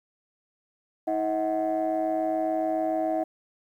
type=tone cluster; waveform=sine; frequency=319.9 / 637 / 744 Hz; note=D#4 / D#5 / F#5; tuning=+48 / +41 / +9 cents; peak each=-28 / -26 / -28 dBFS; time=1.07-3.24 s; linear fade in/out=10 ms; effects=tanh soft clip ceiling -18 dBFS + 10-bit